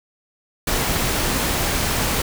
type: noise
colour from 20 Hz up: pink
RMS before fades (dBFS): -21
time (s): 0.67-2.22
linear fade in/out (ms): 5
effects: none